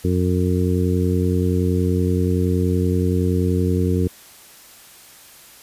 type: harmonic tone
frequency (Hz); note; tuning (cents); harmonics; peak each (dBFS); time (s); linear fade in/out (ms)
90.6; F#2; -36; 1 / 2 / 3 / 4 / 5; -19 / -22 / -24 / -25 / -26; 0.04-4.08; 10
effects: white hiss -45 dBFS RMS until 5.62 s + resampled to 32000 Hz